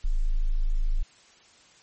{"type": "tone", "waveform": "sine", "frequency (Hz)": 26.75, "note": "A0", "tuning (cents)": -48, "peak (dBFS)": -20, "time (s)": [0.04, 1.03], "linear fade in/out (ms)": 10, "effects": ["white hiss -56 dBFS RMS until 1.82 s", "MP3 32 kbps"]}